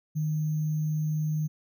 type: tone with sample-and-hold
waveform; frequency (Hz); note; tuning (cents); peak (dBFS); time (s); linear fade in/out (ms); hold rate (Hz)
sine; 154; D#3; -17; -25; 0.15-1.48; 20; 6300
effects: none